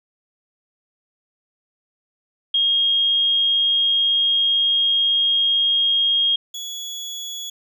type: tone pair in turn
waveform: sine / 30% pulse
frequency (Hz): 3251 / 3380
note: G#7 / G#7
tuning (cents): -38 / +30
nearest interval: minor second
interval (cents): 68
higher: second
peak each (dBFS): -15 / -26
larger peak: first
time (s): 2.54-6.36 / 6.54-7.5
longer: first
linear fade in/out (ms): 5
effects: none